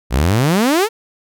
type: exponential sweep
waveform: sawtooth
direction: up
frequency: 55.7 to 468.4 Hz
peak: -8 dBFS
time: 0.1-0.89 s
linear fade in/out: 50 ms
effects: none